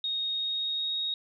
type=tone with pitch glide; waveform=sine; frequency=3729 to 3759 Hz; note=A#7 to A#7; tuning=0 to +14 cents; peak=-28 dBFS; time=0.04-1.14 s; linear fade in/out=2 ms; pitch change=+14 cents; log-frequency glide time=0.32-0.93 s; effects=none